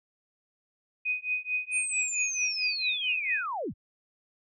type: tone with tremolo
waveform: sine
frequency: 2497 Hz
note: D#7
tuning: 6 cents sharp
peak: -24 dBFS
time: 1.05-3.46 s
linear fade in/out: 10 ms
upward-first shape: triangle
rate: 4.5 Hz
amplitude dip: 100%
type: linear sweep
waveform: sine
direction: down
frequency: 9020 to 37.69 Hz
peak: -30 dBFS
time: 1.71-3.74 s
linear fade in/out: 50 ms
effects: none